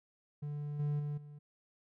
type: tone with level steps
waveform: triangle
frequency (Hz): 146.83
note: D3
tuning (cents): 0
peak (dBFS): -35 / -29 / -33 / -46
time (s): 0.42-1.39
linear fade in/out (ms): 10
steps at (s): 0.79 / 0.99 / 1.17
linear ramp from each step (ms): 10
effects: none